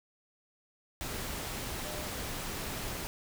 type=tone in noise; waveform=sine; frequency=605 Hz; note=D#5; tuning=49 cents flat; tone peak=-44 dBFS; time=1.85-2.07 s; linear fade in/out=0 ms; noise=pink; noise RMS=-38 dBFS; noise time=1.01-3.07 s; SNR=-9 dB; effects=none